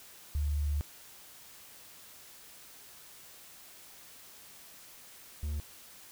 sine / triangle tone pair in turn, 73.42 / 74.32 Hz, D2 / D2, 0 / +21 cents, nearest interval unison, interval 21 cents, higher second, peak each -28 / -30 dBFS, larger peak first, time 0.35-0.81 / 5.43-5.6 s, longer first, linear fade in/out 0 ms, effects white hiss -53 dBFS RMS until 6.11 s

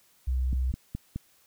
sine tone, 63.8 Hz, C2, 43 cents flat, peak -24 dBFS, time 0.27-0.72 s, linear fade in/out 10 ms
click train, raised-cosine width 5 ms, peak -20 dBFS, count 4, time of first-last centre 0.53-1.16 s, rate 4.76 Hz
effects white hiss -63 dBFS RMS until 1.46 s

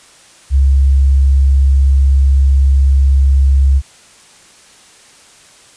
sine tone, 68 Hz, C#2, 33 cents flat, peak -6 dBFS, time 0.5-3.82 s, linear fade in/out 50 ms, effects white hiss -43 dBFS RMS until 5.76 s + resampled to 22050 Hz

